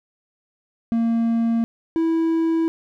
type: tone pair in turn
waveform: triangle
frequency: 230 / 327.3 Hz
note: A#3 / E4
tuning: -23 / -12 cents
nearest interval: tritone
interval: 611 cents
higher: second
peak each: -15 dBFS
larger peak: neither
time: 0.92-1.64 / 1.96-2.68 s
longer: neither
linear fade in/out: 0 ms
effects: none